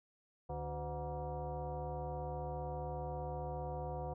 sine tone with frequency modulation, 289.5 Hz, D4, 25 cents flat, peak -38 dBFS, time 0.49-4.14 s, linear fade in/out 10 ms, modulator 219 Hz, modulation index 2.6, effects none

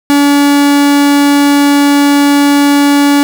45% pulse tone, 285.7 Hz, D4, 48 cents flat, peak -5 dBFS, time 0.1-3.23 s, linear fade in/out 0 ms, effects none

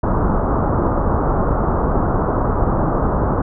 pink low-pass noise, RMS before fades -17 dBFS, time 0.03-3.42 s, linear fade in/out 5 ms, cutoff 1300 Hz, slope 48 dB/octave, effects none

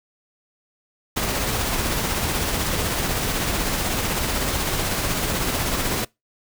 pink noise with tremolo, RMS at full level -22 dBFS, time 1.16-6.05 s, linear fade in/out 10 ms, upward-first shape triangle, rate 16 Hz, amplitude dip 35%, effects noise-tail reverb RT60 0.2 s tail -24 dB re dry

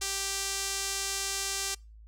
sawtooth tone with band-pass filter, 392 Hz, G4, in tune, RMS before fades -33 dBFS, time 0.01-1.75 s, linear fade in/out 10 ms, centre 6900 Hz, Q 1.3, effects noise-tail reverb RT60 0.3 s tail -26 dB re dry + added 54 Hz sine -48 dBFS peak until 2.07 s

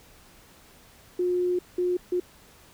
sine tone bursts at uneven times, 358.4 Hz, F4, 45 cents sharp, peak -22 dBFS, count 3, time 1.19-1.59 / 1.78-1.97 / 2.12-2.2 s, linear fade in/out 5 ms, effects pink hiss -54 dBFS RMS until 2.73 s

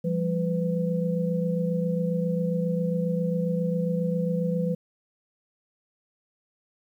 sine tone cluster, 171.6 / 199 / 500 Hz, F3 / G3 / B4, -30 / +26 / +21 cents, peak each -25 / -31 / -29 dBFS, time 0.04-4.75 s, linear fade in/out 10 ms, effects 10-bit

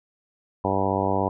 harmonic tone, 97 Hz, G2, 18 cents flat, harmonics 1 / 2 / 3 / 4 / 5 / 6 / 7 / 8 / 9 / 10, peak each -30 / -30 / -30 / -30 / -30 / -30 / -30 / -30 / -30 / -30 dBFS, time 0.64-1.29 s, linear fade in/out 5 ms, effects none

